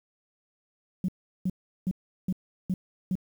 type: tone bursts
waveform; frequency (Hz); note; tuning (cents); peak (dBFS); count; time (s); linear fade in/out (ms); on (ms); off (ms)
sine; 185; F#3; 0; -23; 6; 1.04-3.154; 2; 44; 370
effects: tanh soft clip ceiling -19 dBFS + 9-bit